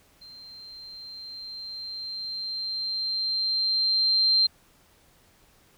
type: tone with level ramp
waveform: sine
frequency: 4152 Hz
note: C8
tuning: 14 cents flat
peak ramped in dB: -44 to -17 dBFS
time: 0.21-4.47 s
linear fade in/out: 10 ms
effects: pink hiss -60 dBFS RMS until 5.77 s